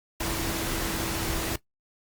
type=tone in noise; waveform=sine; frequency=329.1 Hz; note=E4; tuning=3 cents flat; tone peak=-35 dBFS; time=0.2-1.56 s; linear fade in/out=5 ms; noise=pink; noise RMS=-30 dBFS; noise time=0.2-1.56 s; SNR=-8 dB; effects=noise-tail reverb RT60 0.1 s tail -17 dB re dry + Opus 48 kbps